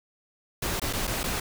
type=noise with dropouts; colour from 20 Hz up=pink; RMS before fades=-29 dBFS; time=0.62-1.4 s; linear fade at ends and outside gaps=5 ms; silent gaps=0.798-0.817 / 0.929-0.933 / 1.071-1.075 / 1.233-1.239 s; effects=none